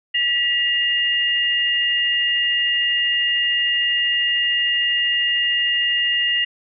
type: tone pair together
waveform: sine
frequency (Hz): 1942 / 2829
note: B6 / F7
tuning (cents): -30 / +22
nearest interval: perfect fifth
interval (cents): 652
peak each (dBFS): -21 / -18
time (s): 0.14-6.45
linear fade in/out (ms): 10
effects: none